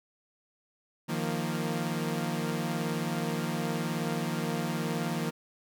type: chord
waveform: sawtooth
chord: Eb suspended second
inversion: none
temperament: equal with one note detuned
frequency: 155.56 / 174.61 / 232.1 Hz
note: Eb3 / F3 / Bb3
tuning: 0 / 0 / -7 cents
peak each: -30 dBFS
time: 1.08-5.31 s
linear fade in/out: 20 ms
effects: none